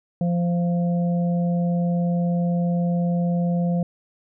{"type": "harmonic tone", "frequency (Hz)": 173.7, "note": "F3", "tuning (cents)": -9, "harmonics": [1, 3, 4], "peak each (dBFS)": [-19, -30, -34], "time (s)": [0.21, 3.83], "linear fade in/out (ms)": 2, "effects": []}